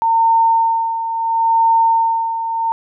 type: tone with tremolo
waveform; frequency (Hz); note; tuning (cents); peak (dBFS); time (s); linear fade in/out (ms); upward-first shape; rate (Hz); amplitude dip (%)
sine; 910; A#5; -42; -9; 0.02-2.72; 0; sine; 0.73; 65
effects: none